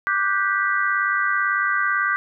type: chord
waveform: sine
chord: G major seventh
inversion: second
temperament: just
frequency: 1176 / 1470 / 1568 / 1960 Hz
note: D6 / F#6 / G6 / B6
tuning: +2 / -12 / 0 / -14 cents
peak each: -23 / -26 / -22 / -26 dBFS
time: 0.07-2.16 s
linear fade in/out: 0 ms
effects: none